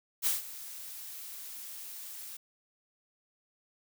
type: noise with ADSR envelope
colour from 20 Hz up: blue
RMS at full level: -27 dBFS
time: 0.22-2.37 s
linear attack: 44 ms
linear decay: 150 ms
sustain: -17 dB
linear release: 6 ms
effects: none